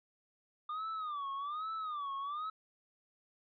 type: tone with vibrato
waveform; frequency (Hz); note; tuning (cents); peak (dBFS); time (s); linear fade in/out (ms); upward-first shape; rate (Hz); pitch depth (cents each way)
triangle; 1200; D6; +37; -35; 0.69-2.5; 5; sine; 1.2; 160
effects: resampled to 11025 Hz